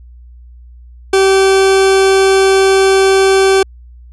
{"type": "tone", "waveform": "40% pulse", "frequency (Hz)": 386, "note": "G4", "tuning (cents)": -27, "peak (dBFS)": -6, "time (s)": [1.13, 3.63], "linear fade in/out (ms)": 5, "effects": ["added 60 Hz sine -34 dBFS peak until 4.12 s", "resampled to 24000 Hz"]}